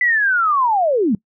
sine linear sweep, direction down, 2007 to 185 Hz, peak -13 dBFS, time 0.01-1.15 s, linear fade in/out 2 ms, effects noise-tail reverb RT60 0.1 s tail -23 dB re dry

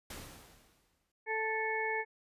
pink noise with exponential decay, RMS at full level -43 dBFS, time 0.1-1.12 s, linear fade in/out 5 ms, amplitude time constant 220 ms
harmonic tone, 439.9 Hz, A4, in tune, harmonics 1 / 2 / 4 / 5, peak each -37 / -37 / -37 / -37 dBFS, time 1.26-2.05 s, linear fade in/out 50 ms
effects resampled to 32000 Hz

